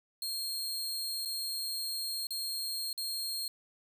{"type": "tone with dropouts", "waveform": "sawtooth", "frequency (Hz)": 4233, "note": "C8", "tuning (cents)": 19, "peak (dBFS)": -31, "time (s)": [0.22, 3.48], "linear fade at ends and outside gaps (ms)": 2, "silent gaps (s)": [[1.251, 1.256], [2.27, 2.306], [2.93, 2.977]], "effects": ["10-bit"]}